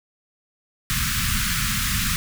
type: band-stop noise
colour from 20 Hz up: pink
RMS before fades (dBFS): -23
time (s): 0.9-2.16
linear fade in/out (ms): 0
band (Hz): 220 to 1200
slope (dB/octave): 48
effects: none